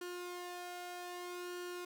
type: tone with flanger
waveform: sawtooth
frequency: 355.6 Hz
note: F4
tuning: 31 cents sharp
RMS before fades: -45 dBFS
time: 0.01-1.85 s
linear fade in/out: 5 ms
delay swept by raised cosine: 0.68 to 1.32 ms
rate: 0.63 Hz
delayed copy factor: +0.55
effects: none

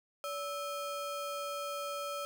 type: ring-modulated tone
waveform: square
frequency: 941 Hz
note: A#5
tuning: 16 cents sharp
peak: -34 dBFS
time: 0.24-2.25 s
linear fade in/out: 0 ms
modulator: 369 Hz
effects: none

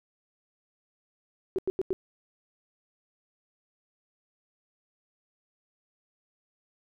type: tone bursts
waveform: sine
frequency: 377.8 Hz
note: F#4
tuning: 36 cents sharp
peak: -24 dBFS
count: 4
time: 1.56-1.93 s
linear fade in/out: 0 ms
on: 25 ms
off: 90 ms
effects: none

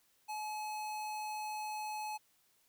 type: tone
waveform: square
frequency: 853 Hz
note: G#5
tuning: 46 cents sharp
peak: -39 dBFS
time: 0.28-2.18 s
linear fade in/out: 20 ms
effects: white hiss -72 dBFS RMS until 2.68 s

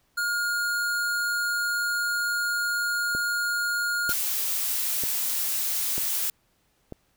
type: tone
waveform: square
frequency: 1423 Hz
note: F6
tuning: 32 cents sharp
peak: -25 dBFS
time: 0.17-4.13 s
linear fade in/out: 10 ms
type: click train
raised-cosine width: 2 ms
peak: -22 dBFS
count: 5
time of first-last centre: 3.15-6.924 s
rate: 1.06 Hz
type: noise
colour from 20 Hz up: blue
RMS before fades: -27 dBFS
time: 4.09-6.3 s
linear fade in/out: 2 ms
effects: pink hiss -68 dBFS RMS until 7.16 s

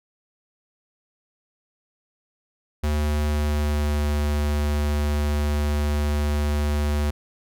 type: tone with pitch glide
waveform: square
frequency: 74.8 to 73.77 Hz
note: D2 to D2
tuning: +32 to +8 cents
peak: -21 dBFS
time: 2.83-7.11 s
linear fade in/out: 10 ms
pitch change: -24 cents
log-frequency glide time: 3.15-4.05 s
effects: none

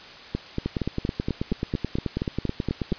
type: two click trains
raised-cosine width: 3 ms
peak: -12 / -12 dBFS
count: 22 / 12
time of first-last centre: 0.66-2.925 / 0.35-2.92 s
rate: 9.27 / 4.28 Hz
effects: white hiss -43 dBFS RMS until 2.98 s + resampled to 11025 Hz

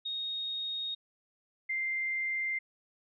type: tone pair in turn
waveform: sine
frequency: 3729 / 2093 Hz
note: A#7 / C7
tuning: 0 / 0 cents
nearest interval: minor seventh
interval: 1000 cents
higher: first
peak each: -33 / -30 dBFS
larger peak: second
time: 0.05-0.95 / 1.69-2.59 s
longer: neither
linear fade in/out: 10 ms
effects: none

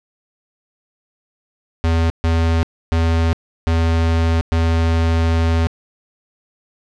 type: tone bursts at uneven times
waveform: square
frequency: 82.41 Hz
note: E2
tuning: in tune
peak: -14 dBFS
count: 5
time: 1.84-2.1 / 2.24-2.63 / 2.92-3.33 / 3.67-4.41 / 4.52-5.67 s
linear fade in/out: 0 ms
effects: low-pass 5000 Hz 12 dB/octave

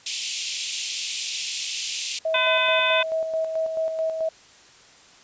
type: high-pass noise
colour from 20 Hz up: pink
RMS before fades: -27 dBFS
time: 0.06-2.19 s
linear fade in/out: 5 ms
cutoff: 2500 Hz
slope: 48 dB/octave
type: tone with tremolo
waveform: sine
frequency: 643 Hz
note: E5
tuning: 43 cents flat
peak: -21 dBFS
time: 2.25-4.29 s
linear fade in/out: 5 ms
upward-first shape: square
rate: 4.6 Hz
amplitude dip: 45%
type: harmonic tone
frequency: 506 Hz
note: B4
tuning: 42 cents sharp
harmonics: 2 / 3 / 4 / 5 / 6 / 7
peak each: -26 / -27 / -31 / -23 / -36 / -25 dBFS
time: 2.34-3.03 s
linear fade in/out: 5 ms
effects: white hiss -51 dBFS RMS until 5.23 s + resampled to 16000 Hz

